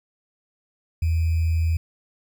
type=tone with sample-and-hold; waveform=sine; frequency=81.9 Hz; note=E2; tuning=11 cents flat; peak=-18 dBFS; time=1.02-1.77 s; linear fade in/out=5 ms; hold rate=2450 Hz; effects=none